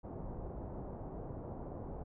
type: low-pass noise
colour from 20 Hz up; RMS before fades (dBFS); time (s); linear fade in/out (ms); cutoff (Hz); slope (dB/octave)
pink; -44; 0.03-2.04; 20; 830; 24
effects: none